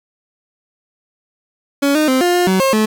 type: tone with pitch steps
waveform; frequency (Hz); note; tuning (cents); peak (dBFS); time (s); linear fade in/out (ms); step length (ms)
30% pulse; 281.2 / 306.9 / 260 / 353.1 / 355.1 / 188.4 / 536 / 216.3; C#4 / D#4 / C4 / F4 / F4 / F#3 / C5 / A3; +25 / -24 / -11 / +19 / +29 / +32 / +42 / -29; -9; 1.82-2.86; 10; 130
effects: none